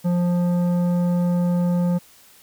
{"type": "tone with tanh clipping", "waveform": "triangle", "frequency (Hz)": 175.9, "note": "F3", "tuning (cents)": 13, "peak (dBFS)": -19, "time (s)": [0.04, 1.99], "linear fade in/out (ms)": 20, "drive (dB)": 15, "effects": ["white hiss -51 dBFS RMS until 2.42 s"]}